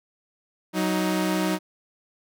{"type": "tone pair together", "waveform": "sawtooth", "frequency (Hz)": [186.23, 313.2], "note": ["F#3", "D#4"], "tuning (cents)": [11, 11], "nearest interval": "major sixth", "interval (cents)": 900, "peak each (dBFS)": [-21, -21], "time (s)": [0.73, 1.59], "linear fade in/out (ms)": 50, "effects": []}